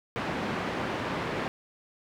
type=band-pass noise; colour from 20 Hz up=pink; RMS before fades=-32 dBFS; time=0.16-1.48 s; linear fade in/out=0 ms; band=150 to 2200 Hz; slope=12 dB/octave; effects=none